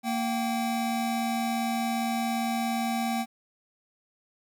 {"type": "tone pair together", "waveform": "square", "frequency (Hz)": [231.2, 771], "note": ["A#3", "G5"], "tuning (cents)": [-14, -29], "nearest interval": "octave + major sixth", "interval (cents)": 2085, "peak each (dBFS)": [-29, -31], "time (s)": [0.03, 3.26], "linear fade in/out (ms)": 50, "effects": ["10-bit"]}